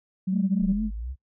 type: tone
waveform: sine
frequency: 187.5 Hz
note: F#3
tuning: 23 cents sharp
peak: -22 dBFS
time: 0.27-0.73 s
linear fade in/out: 10 ms
type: tone with vibrato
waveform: sine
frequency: 207.7 Hz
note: G#3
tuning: in tune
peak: -24 dBFS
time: 0.31-0.91 s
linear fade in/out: 50 ms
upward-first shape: triangle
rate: 4.3 Hz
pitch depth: 110 cents each way
type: exponential sweep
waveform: sine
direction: up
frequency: 34 to 69.5 Hz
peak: -30 dBFS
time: 0.59-1.16 s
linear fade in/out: 50 ms
effects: noise-tail reverb RT60 0.1 s tail -21 dB re dry + tanh soft clip ceiling -12 dBFS